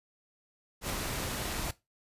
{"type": "noise with ADSR envelope", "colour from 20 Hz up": "pink", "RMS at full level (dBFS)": -32, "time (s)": [0.81, 1.71], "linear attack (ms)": 89, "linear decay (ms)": 5, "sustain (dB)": -3, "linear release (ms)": 4, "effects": ["noise-tail reverb RT60 0.2 s tail -17 dB re dry", "resampled to 32000 Hz"]}